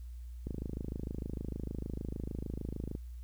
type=click train; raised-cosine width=3 ms; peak=-25 dBFS; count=67; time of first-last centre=0.47-2.951 s; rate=26.6 Hz; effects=added 60 Hz sine -42 dBFS peak until 3.23 s + white hiss -70 dBFS RMS until 3.23 s